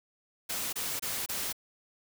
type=noise bursts; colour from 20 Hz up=white; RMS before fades=-34 dBFS; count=4; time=0.49-1.528 s; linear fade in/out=10 ms; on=240 ms; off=26 ms; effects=none